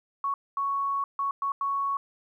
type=tone bursts at uneven times; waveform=sine; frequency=1111 Hz; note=C#6; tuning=4 cents sharp; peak=-25 dBFS; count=5; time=0.24-0.34 / 0.57-1.04 / 1.19-1.31 / 1.42-1.52 / 1.61-1.97 s; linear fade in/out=2 ms; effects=11-bit